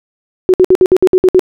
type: tone bursts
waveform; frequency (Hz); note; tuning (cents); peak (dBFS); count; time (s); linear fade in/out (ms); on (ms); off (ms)
sine; 370; F#4; 0; -3; 9; 0.49-1.394; 0; 48; 59
effects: none